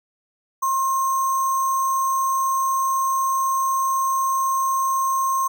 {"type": "tone with sample-and-hold", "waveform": "sine", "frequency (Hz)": 1068, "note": "C6", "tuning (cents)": 35, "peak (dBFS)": -18, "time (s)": [0.62, 5.48], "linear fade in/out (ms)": 10, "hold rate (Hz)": 7350, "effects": []}